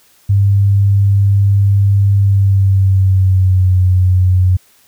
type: tone with pitch glide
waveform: sine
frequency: 99.7 to 91.95 Hz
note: G2 to F#2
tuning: +30 to -10 cents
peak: -7 dBFS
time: 0.29-4.57 s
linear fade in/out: 10 ms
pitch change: -140 cents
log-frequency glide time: 2.15-3.79 s
effects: white hiss -50 dBFS RMS until 4.87 s